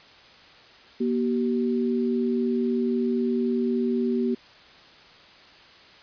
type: tone pair together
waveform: sine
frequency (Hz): 239.4 / 383.2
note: A#3 / G4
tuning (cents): +46 / -39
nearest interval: minor sixth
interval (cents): 815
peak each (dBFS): -23 / -26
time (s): 1-4.35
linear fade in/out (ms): 10
effects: white hiss -50 dBFS RMS until 6.02 s + resampled to 11025 Hz